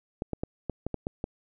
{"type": "clicks", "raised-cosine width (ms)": 2, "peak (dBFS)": -17, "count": 8, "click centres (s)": [0.221, 0.333, 0.435, 0.697, 0.866, 0.943, 1.069, 1.241], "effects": []}